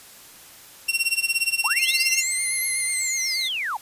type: tone with tremolo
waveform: sawtooth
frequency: 2734 Hz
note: F7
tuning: 37 cents flat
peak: -14 dBFS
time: 0.88-2.23 s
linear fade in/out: 10 ms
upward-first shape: sine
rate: 17 Hz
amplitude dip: 90%
type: linear two-way sweep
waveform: sine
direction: up then down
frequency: 763 to 11420 to 763 Hz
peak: -24 dBFS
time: 1.64-3.77 s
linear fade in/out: 5 ms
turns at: 2.63 s
type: tone with vibrato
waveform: sawtooth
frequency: 2093 Hz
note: C7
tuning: in tune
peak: -23 dBFS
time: 1.78-3.49 s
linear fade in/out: 20 ms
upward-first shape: triangle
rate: 8.2 Hz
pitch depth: 34 cents each way
effects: white hiss -46 dBFS RMS until 3.81 s + resampled to 32000 Hz